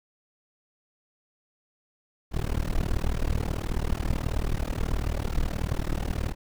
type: noise with amplitude modulation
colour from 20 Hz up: brown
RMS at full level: -23 dBFS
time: 2.31-6.35 s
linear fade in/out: 50 ms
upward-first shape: sine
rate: 38.5 Hz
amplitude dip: 100%
effects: none